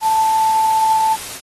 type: tone in noise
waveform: sine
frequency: 880 Hz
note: A5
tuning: in tune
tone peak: -12 dBFS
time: 0.01-1.17 s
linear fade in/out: 50 ms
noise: white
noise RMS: -29 dBFS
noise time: 0-1.41 s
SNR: +14 dB
effects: AAC 32 kbps